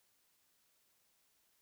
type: silence
effects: white hiss -75 dBFS RMS until 1.61 s